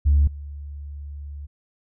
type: tone with level steps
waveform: sine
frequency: 72 Hz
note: D2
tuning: 34 cents flat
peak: -12 / -32 dBFS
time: 0.05-1.47 s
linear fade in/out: 20 ms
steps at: 0.27 s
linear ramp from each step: 5 ms
effects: tanh soft clip ceiling -10 dBFS